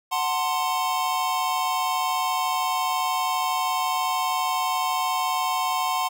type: chord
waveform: square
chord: F# diminished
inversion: none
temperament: equal with one note detuned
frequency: 740 / 894.3 / 1046.5 Hz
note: F#5 / A5 / C6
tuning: 0 / +28 / 0 cents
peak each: -28 / -30 / -26 dBFS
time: 0.11-6.09 s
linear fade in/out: 20 ms
effects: none